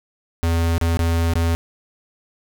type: tone with dropouts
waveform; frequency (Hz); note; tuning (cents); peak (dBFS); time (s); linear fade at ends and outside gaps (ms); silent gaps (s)
square; 83.5; E2; +23; -17; 0.43-1.55; 0; 0.781-0.813 / 0.971-0.992 / 1.336-1.355
effects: none